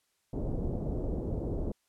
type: low-pass noise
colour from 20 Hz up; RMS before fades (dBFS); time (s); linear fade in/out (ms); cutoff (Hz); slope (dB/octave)
pink; -33; 0.33-1.72; 5; 550; 24
effects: white hiss -75 dBFS RMS until 1.88 s + low-pass 11000 Hz 12 dB/octave